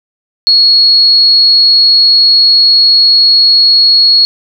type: tone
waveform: sine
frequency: 4331 Hz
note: C#8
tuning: 41 cents flat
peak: -3 dBFS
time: 0.47-4.25 s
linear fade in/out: 0 ms
effects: none